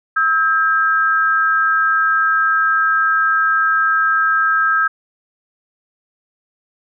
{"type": "tone pair together", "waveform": "sine", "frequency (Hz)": [1296.4, 1600], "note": ["E6", "G6"], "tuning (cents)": [-29, 35], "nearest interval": "major third", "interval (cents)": 364, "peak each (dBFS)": -15, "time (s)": [0.16, 4.88], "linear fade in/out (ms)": 10, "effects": []}